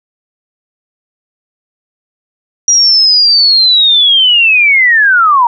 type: linear sweep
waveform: sine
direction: down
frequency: 5770 to 917 Hz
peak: -4 dBFS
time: 2.68-5.47 s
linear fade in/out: 2 ms
effects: none